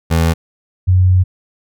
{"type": "tone pair in turn", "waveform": ["25% pulse", "sine"], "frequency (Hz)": [82, 92.04], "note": ["E2", "F#2"], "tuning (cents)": [-9, -9], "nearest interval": "major second", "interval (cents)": 200, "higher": "second", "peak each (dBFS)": -7, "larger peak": "neither", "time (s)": [[0.1, 0.34], [0.87, 1.24]], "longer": "second", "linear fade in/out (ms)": 20, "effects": []}